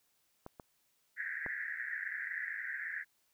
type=clicks; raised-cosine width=1 ms; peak=-31 / -33 / -28 dBFS; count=3; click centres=0.464 / 0.598 / 1.463 s
type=band-pass noise; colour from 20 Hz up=pink; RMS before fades=-40 dBFS; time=1.16-3.05 s; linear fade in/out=50 ms; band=1600 to 2000 Hz; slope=96 dB/octave
effects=white hiss -75 dBFS RMS until 3.33 s